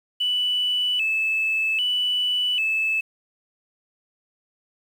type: tone with vibrato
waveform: sine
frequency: 2788 Hz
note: F7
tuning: 4 cents flat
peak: -19 dBFS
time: 0.2-3.01 s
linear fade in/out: 10 ms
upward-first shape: square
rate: 0.63 Hz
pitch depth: 110 cents each way
effects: tanh soft clip ceiling -15 dBFS + 8-bit